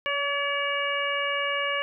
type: harmonic tone with a mistuned harmonic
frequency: 570 Hz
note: C#5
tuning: 48 cents sharp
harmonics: 1 / 2 / 3 / 4 / 5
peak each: -31 / -31 / -31 / -31 / -31 dBFS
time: 0.06-1.82 s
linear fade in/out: 0 ms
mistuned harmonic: 1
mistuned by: -16 cents
effects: none